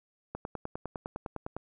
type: click train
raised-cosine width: 1 ms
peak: -22 dBFS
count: 13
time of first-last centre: 0.35-1.566 s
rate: 9.87 Hz
effects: none